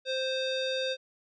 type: tone with low-pass filter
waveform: square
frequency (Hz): 523.3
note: C5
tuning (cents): 0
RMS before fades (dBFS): -31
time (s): 0.05-0.97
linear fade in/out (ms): 50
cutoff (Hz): 4100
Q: 9.6
effects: none